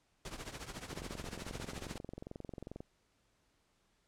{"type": "noise with tremolo", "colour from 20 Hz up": "pink", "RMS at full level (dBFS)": -42, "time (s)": [0.25, 1.98], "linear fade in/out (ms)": 2, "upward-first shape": "triangle", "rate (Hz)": 14, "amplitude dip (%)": 85}
{"type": "click train", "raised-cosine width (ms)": 2, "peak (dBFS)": -31, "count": 43, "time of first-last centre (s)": [0.93, 2.805], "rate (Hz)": 22.4}
{"effects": ["pink hiss -75 dBFS RMS until 4.07 s", "low-pass 9000 Hz 12 dB/octave"]}